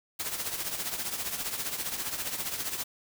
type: noise with tremolo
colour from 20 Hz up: white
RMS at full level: -31 dBFS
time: 0.19-2.84 s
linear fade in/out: 10 ms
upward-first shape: triangle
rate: 15 Hz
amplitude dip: 70%
effects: none